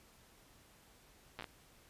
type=slowing click train; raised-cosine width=0.3 ms; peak=-28 dBFS; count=5; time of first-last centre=1.39-1.442 s; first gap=8 ms; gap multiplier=1.34; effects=pink hiss -64 dBFS RMS until 1.89 s + resampled to 32000 Hz